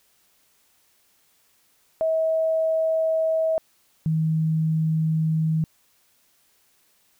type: tone pair in turn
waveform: sine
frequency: 643 / 158.86 Hz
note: E5 / D#3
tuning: -43 / +36 cents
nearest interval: 2 octaves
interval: 2421 cents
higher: first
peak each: -19 dBFS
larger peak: neither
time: 2.01-3.58 / 4.06-5.64 s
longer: second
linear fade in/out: 0 ms
effects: white hiss -63 dBFS RMS until 7.19 s